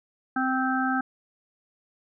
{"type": "harmonic tone", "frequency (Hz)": 260.4, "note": "C4", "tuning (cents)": -8, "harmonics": [1, 3, 5, 6], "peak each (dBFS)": [-26, -29, -30, -29], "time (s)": [0.36, 1.01], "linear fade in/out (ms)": 5, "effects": []}